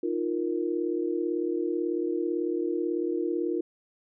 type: chord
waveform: sine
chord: Eb suspended second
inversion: none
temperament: equal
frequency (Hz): 311.1 / 349.2 / 466.2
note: Eb4 / F4 / Bb4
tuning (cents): 0 / 0 / 0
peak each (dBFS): -31 / -28 / -33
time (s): 0.03-3.61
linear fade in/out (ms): 5
effects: none